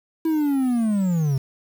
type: linear sweep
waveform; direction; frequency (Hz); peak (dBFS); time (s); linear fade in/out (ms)
triangle; down; 327.1 to 129.3; -16; 0.25-1.38; 5
effects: 7-bit